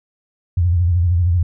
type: tone with vibrato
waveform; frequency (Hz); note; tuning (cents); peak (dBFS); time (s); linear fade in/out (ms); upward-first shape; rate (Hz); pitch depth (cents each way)
sine; 87.31; F2; 0; -12; 0.57-1.43; 5; sine; 13; 96
effects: none